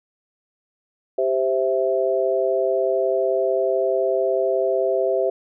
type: chord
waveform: sine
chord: C major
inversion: second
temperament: equal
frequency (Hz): 392 / 523.3 / 659.3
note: G4 / C5 / E5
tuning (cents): 0 / 0 / 0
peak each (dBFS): -22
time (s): 1.18-5.3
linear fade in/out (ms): 5
effects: none